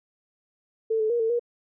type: tone with pitch steps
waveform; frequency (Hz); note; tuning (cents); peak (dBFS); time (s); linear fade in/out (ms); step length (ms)
sine; 445.4 / 434.3 / 474.4 / 449 / 476.9; A4 / A4 / A#4 / A4 / A#4; +21 / -23 / +30 / +35 / +39; -21; 0.9-1.395; 10; 99
effects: none